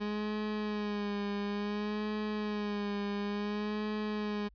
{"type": "tone with vibrato", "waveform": "30% pulse", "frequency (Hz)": 207.7, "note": "G#3", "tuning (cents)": 0, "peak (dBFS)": -30, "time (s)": [0, 4.49], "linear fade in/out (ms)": 20, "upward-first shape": "sine", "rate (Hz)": 0.57, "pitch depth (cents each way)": 40, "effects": ["added 50 Hz sine -58 dBFS peak until 4.54 s", "resampled to 11025 Hz"]}